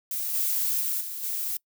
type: noise with level steps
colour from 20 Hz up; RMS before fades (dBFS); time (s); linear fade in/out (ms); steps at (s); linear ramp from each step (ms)
violet; -30 / -26 / -28 / -35 / -30; 0.11-1.57; 2; 0.33 / 0.8 / 1 / 1.22; 20
effects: noise-tail reverb RT60 0.1 s tail -25 dB re dry